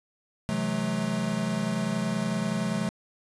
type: chord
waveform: square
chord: F# half-diminished seventh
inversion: second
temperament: equal with one note detuned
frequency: 130.81 / 164.81 / 185 / 215.5 Hz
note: C3 / E3 / F#3 / A3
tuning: 0 / 0 / 0 / -36 cents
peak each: -36 / -35 / -32 / -30 dBFS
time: 0.49-2.89 s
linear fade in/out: 0 ms
effects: resampled to 24000 Hz + 9-bit